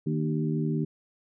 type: harmonic tone with a mistuned harmonic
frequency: 77.78 Hz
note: D#2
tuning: in tune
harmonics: 2 / 3 / 4 / 5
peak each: -27 / -31 / -33 / -35 dBFS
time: 0.06-0.85 s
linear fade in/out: 10 ms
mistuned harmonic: 4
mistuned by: -38 cents
effects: none

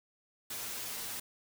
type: noise with comb filter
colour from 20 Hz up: white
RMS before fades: -40 dBFS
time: 0.5-1.2 s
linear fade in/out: 5 ms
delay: 8.7 ms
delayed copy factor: +0.9
effects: none

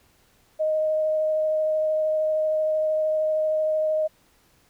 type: tone with vibrato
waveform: sine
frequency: 622.3 Hz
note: D#5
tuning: in tune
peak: -20 dBFS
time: 0.59-4.08 s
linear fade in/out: 20 ms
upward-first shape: triangle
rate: 13 Hz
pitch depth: 10 cents each way
effects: pink hiss -61 dBFS RMS until 4.69 s

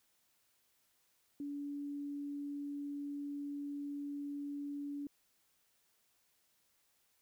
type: tone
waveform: sine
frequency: 286.3 Hz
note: D4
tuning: 44 cents flat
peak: -39 dBFS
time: 1.4-5.07 s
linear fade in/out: 2 ms
effects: white hiss -75 dBFS RMS until 7.21 s

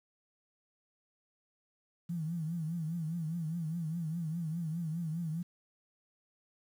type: tone with vibrato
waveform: sine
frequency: 163.9 Hz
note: E3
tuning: 10 cents flat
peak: -33 dBFS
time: 2.09-5.43 s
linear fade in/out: 10 ms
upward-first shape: triangle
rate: 4.9 Hz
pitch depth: 130 cents each way
effects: 10-bit

